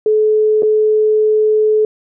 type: tone with dropouts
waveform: sine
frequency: 430 Hz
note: A4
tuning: 40 cents flat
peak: -9 dBFS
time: 0.06-1.85 s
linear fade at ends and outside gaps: 2 ms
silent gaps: 0.623-0.631 s
effects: none